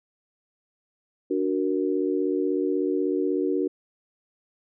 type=chord; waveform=sine; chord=D augmented; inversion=none; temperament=equal; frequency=293.7 / 370 / 466.2 Hz; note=D4 / F#4 / A#4; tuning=0 / 0 / 0 cents; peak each=-26 / -25 / -29 dBFS; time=1.3-3.68 s; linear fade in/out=10 ms; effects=none